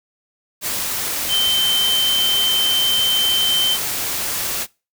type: tone in noise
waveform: sine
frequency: 3100 Hz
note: G7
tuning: 20 cents flat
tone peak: -15 dBFS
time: 1.28-3.78 s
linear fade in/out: 50 ms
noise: white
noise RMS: -23 dBFS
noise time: 0.61-4.67 s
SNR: +5 dB
effects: noise-tail reverb RT60 0.3 s tail -24 dB re dry